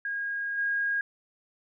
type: tone with level steps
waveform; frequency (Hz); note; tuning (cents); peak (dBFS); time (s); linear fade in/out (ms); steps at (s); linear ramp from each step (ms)
sine; 1632; G#6; -31; -29 / -25; 0.05-1.01; 2; 0.57; 20
effects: none